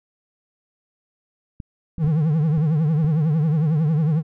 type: clicks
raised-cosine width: 5 ms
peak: -20 dBFS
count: 6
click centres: 1.602 / 1.983 / 2.044 / 2.076 / 2.579 / 3.046 s
type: tone with vibrato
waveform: triangle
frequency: 155.56 Hz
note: D#3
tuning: in tune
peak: -14 dBFS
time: 1.98-4.23 s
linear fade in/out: 50 ms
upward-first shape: triangle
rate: 11 Hz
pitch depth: 150 cents each way
effects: none